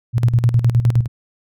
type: tone with tremolo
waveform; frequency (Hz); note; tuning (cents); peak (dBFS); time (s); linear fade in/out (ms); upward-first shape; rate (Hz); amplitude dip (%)
sine; 118.7; A#2; +32; -9; 0.13-1.08; 50; square; 9.7; 70
effects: none